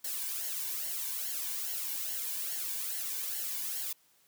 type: noise with flanger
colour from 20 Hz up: blue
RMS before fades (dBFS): -36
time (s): 0.04-3.93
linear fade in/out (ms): 5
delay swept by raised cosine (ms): 0.81 to 1.58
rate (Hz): 2.4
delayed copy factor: -0.65
effects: white hiss -67 dBFS RMS until 4.27 s + high-pass 80 Hz 12 dB/octave